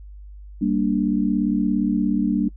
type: chord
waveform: sine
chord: G minor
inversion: none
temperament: equal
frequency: 196 / 233.1 / 293.7 Hz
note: G3 / Bb3 / D4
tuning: 0 / 0 / 0 cents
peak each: -22 dBFS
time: 0.61-2.49 s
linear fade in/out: 10 ms
effects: noise-tail reverb RT60 0.1 s tail -25 dB re dry + added 50 Hz sine -37 dBFS peak until 2.56 s